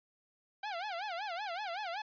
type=tone with vibrato; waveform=sawtooth; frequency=760 Hz; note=F#5; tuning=46 cents sharp; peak=-33 dBFS; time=0.63-2.02 s; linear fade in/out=5 ms; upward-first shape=sine; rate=5.3 Hz; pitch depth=220 cents each way; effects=resampled to 11025 Hz